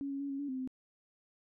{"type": "tone with pitch steps", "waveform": "sine", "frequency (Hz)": [278.9, 276, 281.2, 274.5, 285.6, 260.3, 258.7], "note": ["C#4", "C#4", "C#4", "C#4", "D4", "C4", "C4"], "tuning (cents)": [11, -7, 25, -17, -48, -9, -19], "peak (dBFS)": -35, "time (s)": [0.01, 0.675], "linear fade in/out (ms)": 0, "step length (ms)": 95, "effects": []}